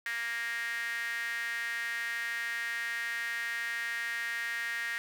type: tone with high-pass filter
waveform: sawtooth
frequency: 233.1 Hz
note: A#3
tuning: in tune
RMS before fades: -35 dBFS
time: 0.06-4.98 s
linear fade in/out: 0 ms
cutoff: 1800 Hz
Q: 9.3
effects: none